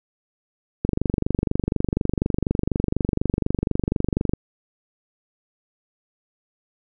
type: click train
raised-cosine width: 3 ms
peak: -7 dBFS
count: 85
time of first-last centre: 0.85-4.335 s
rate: 24.1 Hz
effects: none